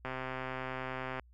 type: click train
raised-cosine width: 0.5 ms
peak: -23 dBFS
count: 150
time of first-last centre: 0.05-1.196 s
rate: 130 Hz
effects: added 60 Hz sine -57 dBFS peak until 1.33 s